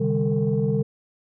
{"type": "tone cluster", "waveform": "sine", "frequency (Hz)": [133.1, 151.8, 198.6, 450.5], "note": ["C3", "D#3", "G3", "A4"], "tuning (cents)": [30, -42, 23, 41], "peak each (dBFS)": -24, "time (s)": [0, 0.83], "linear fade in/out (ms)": 10, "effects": ["tanh soft clip ceiling -12 dBFS"]}